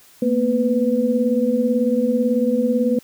sine tone cluster, 227.6 / 245.7 / 498.4 Hz, A#3 / B3 / B4, -41 / -9 / +16 cents, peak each -20 dBFS, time 0.22-2.99 s, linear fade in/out 5 ms, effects white hiss -50 dBFS RMS until 3.03 s

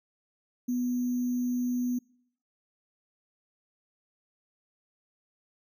sine tone with sample-and-hold, 246.9 Hz, B3, in tune, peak -26 dBFS, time 0.68-1.99 s, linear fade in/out 10 ms, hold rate 6300 Hz, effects noise-tail reverb RT60 0.7 s tail -26 dB re dry

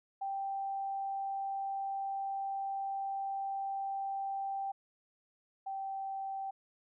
sine tone pair in turn, 784 / 778.1 Hz, G5 / G5, 0 / -13 cents, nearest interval unison, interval 13 cents, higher first, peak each -34 / -36 dBFS, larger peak first, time 0.21-4.72 / 5.66-6.51 s, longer first, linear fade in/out 10 ms, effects none

